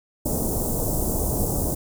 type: band-stop noise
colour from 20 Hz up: pink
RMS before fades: -24 dBFS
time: 0.25-1.75 s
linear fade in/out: 10 ms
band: 730 to 7700 Hz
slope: 24 dB/octave
effects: none

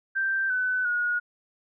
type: tone with pitch steps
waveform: sine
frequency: 1568 / 1505.9 / 1446.2 Hz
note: G6 / F#6 / F#6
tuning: 0 / +30 / -40 cents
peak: -23 dBFS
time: 0.15-1.2 s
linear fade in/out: 20 ms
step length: 350 ms
effects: none

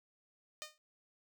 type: tone with exponential decay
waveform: 5% pulse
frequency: 612 Hz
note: D#5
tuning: 29 cents flat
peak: -28 dBFS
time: 0.62-0.78 s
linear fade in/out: 0 ms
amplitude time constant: 34 ms
effects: none

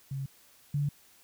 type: tone pair in turn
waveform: sine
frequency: 136.1 / 144.19 Hz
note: C#3 / D3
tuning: -31 / -31 cents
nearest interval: minor second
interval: 100 cents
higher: second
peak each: -32 / -26 dBFS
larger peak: second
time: 0.11-0.26 / 0.74-0.89 s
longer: neither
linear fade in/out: 5 ms
effects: white hiss -60 dBFS RMS until 1.23 s

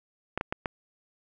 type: clicks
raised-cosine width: 0.5 ms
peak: -14 dBFS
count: 4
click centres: 0.376 / 0.411 / 0.525 / 0.658 s
effects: none

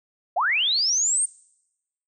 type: linear sweep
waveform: sine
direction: up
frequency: 599 to 8870 Hz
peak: -19 dBFS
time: 0.36-1.26 s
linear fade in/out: 10 ms
effects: noise-tail reverb RT60 0.9 s tail -24 dB re dry

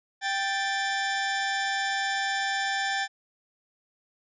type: tone pair together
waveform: sawtooth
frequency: 784 / 1760 Hz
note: G5 / A6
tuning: 0 / 0 cents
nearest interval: octave + major second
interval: 1400 cents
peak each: -25 dBFS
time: 0.21-3.08 s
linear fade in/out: 50 ms
effects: resampled to 16000 Hz

